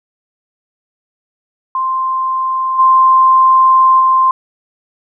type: tone with level steps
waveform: sine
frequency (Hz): 1046.5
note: C6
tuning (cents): 0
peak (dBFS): -13 / -5 / -7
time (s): 1.75-4.31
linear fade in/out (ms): 2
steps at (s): 2.78 / 3.99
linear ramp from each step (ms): 20
effects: none